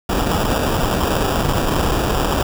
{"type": "noise with sample-and-hold", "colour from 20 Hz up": "pink", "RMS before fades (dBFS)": -18, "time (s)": [0.09, 2.43], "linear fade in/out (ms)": 5, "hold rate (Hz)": 2100, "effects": []}